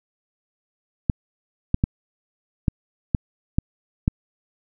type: clicks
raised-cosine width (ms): 5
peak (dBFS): -5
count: 7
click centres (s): 1.098 / 1.744 / 1.839 / 2.682 / 3.148 / 3.585 / 4.079
effects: none